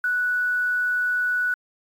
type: tone with quantisation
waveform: sine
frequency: 1477 Hz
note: F#6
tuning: 3 cents flat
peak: -20 dBFS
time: 0.04-1.54 s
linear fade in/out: 2 ms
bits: 8
effects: AAC 64 kbps